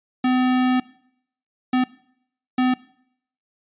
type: tone bursts at uneven times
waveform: square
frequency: 254.1 Hz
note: B3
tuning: 49 cents sharp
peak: -17 dBFS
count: 3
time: 0.24-0.8 / 1.73-1.84 / 2.58-2.74 s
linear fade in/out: 5 ms
effects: noise-tail reverb RT60 0.7 s tail -21 dB re dry + resampled to 8000 Hz